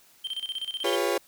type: tone with tremolo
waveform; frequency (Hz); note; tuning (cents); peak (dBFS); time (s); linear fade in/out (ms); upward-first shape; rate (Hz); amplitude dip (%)
triangle; 3136; G7; 0; -27; 0.24-0.96; 10; square; 16; 80
type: chord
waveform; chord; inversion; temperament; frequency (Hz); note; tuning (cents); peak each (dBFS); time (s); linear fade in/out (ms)
35% pulse; C# dominant seventh; first; equal with one note detuned; 349.2 / 405.1 / 493.9 / 554.4; E#4 / G#4 / B4 / C#5; 0 / -43 / 0 / 0; -28 / -27 / -29 / -28; 0.84-1.18; 5
effects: white hiss -58 dBFS RMS until 1.27 s